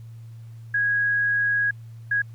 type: tone bursts at uneven times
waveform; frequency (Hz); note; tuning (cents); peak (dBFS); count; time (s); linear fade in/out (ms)
sine; 1653; G#6; -9; -19; 2; 0.74-1.71 / 2.11-2.22; 5
effects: added 114 Hz sine -38 dBFS peak until 2.34 s + pink hiss -62 dBFS RMS until 2.34 s